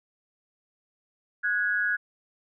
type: tone pair together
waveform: sine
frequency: 1463.2 / 1661.2 Hz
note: F#6 / G#6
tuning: -20 / 0 cents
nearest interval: major second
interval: 220 cents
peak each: -26 / -26 dBFS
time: 1.43-1.97 s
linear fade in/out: 20 ms
effects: none